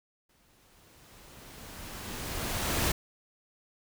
pink noise with exponential growth, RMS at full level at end -27 dBFS, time 0.29-2.92 s, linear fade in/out 5 ms, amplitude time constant 570 ms, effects none

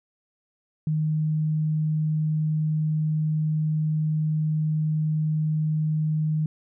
sine tone, 154.9 Hz, D#3, 7 cents flat, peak -21 dBFS, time 0.87-6.46 s, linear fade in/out 2 ms, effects none

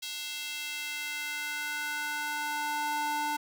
square tone with high-pass filter sweep, 296.4 Hz, D4, 16 cents sharp, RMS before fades -34 dBFS, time 0.02-3.37 s, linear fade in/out 10 ms, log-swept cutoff 3500 to 720 Hz, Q 1.9, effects none

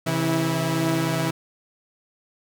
sawtooth tone cluster, 134.1 / 163.8 / 325.8 Hz, C3 / E3 / E4, +43 / -11 / -20 cents, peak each -23 / -21 / -21 dBFS, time 0.06-1.31 s, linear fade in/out 10 ms, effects none

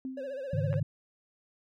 sine tone with exponential decay, 261.6 Hz, C4, in tune, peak -32 dBFS, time 0.05-0.56 s, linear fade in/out 1 ms, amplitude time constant 110 ms
triangle tone with vibrato, 541 Hz, C#5, 42 cents flat, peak -33 dBFS, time 0.17-0.8 s, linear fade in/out 5 ms, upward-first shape sine, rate 15 Hz, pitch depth 99 cents each way
sine chord, Ab suspended fourth, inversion none, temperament equal, 103.83 / 138.59 / 155.56 Hz, Ab2 / Db3 / Eb3, 0 / 0 / 0 cents, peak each -31 / -32 / -31 dBFS, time 0.53-0.83 s, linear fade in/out 5 ms
clicks, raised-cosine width 0.5 ms, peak -29 dBFS, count 2, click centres 0.729 / 0.74 s
effects none

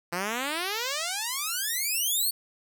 5% pulse exponential sweep, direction up, 167.9 to 4518 Hz, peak -17 dBFS, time 0.12-2.31 s, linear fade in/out 10 ms, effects none

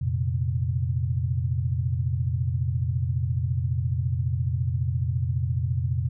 sine chord, F suspended fourth, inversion none, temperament just, 87.31 / 116.41 / 130.96 Hz, F2 / Bb2 / C3, 0 / -2 / +2 cents, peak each -27 dBFS, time 0.01-6.09 s, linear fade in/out 10 ms, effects none

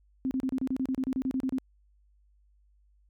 sine tone bursts, 261.6 Hz, C4, in tune, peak -26 dBFS, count 15, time 0.25-1.584 s, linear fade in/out 0 ms, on 60 ms, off 31 ms, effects added 50 Hz sine -61 dBFS peak until 3.09 s

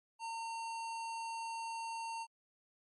square tone, 912 Hz, A#5, 38 cents flat, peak -40 dBFS, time 0.19-2.27 s, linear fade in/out 50 ms, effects MP3 48 kbps

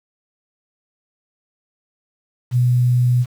sine tone with quantisation, 123.47 Hz, B2, in tune, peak -12 dBFS, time 2.51-3.26 s, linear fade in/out 50 ms, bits 7, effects none

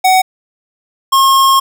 square tone pair in turn, 749 / 1077.6 Hz, F#5 / C#6, +21 / -49 cents, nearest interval tritone, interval 630 cents, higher second, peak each -7 dBFS, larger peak neither, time 0.04-0.22 / 1.12-1.6 s, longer second, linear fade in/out 10 ms, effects none

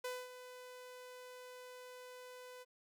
sawtooth tone with ADSR envelope, 501 Hz, B4, 25 cents sharp, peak -35 dBFS, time 0.04-2.65 s, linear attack 7 ms, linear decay 230 ms, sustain -12 dB, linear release 31 ms, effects none

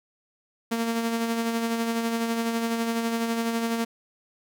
sawtooth tone with tremolo, 229.9 Hz, A#3, 24 cents flat, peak -19 dBFS, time 0.71-3.85 s, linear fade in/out 10 ms, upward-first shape sine, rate 12 Hz, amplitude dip 40%, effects none

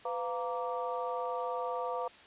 harmonic tone with a mistuned harmonic, 233.1 Hz, A#3, in tune, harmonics 2 / 3 / 4 / 5, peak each -36 / -38 / -39 / -40 dBFS, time 0.05-2.08 s, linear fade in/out 5 ms, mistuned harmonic 2, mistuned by +130 cents, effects white hiss -55 dBFS RMS until 2.26 s + resampled to 8000 Hz

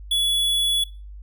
square tone, 3400 Hz, G#7, 40 cents sharp, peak -19 dBFS, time 0.11-0.84 s, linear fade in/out 5 ms, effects noise-tail reverb RT60 0.3 s tail -21 dB re dry + added 50 Hz sine -36 dBFS peak until 1.22 s

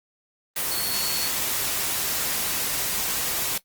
sine tone in noise, 4385 Hz, C#8, 20 cents flat, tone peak -30 dBFS, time 0.71-1.28 s, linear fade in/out 5 ms, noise white, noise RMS -26 dBFS, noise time 0.56-3.58 s, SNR -7 dB, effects noise-tail reverb RT60 0.1 s tail -17 dB re dry + Opus 32 kbps

